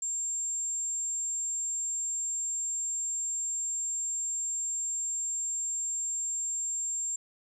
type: tone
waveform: sine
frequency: 7400 Hz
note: A#8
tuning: 14 cents flat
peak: -27 dBFS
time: 0.02-7.16 s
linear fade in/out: 5 ms
effects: tanh soft clip ceiling -29 dBFS + 11-bit